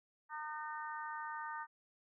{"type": "harmonic tone", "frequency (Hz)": 304.7, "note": "D#4", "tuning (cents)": -36, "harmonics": [3, 4, 5, 6], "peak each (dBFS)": [-44, -46, -48, -50], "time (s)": [0.29, 1.67], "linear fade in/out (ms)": 50, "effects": []}